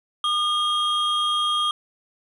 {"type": "tone pair together", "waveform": "triangle", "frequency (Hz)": [1215, 3246], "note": ["D#6", "G#7"], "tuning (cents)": [-42, -40], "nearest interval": "octave + perfect fourth", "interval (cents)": 1702, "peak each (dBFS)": -21, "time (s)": [0.24, 1.71], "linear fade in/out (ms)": 2, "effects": ["resampled to 32000 Hz"]}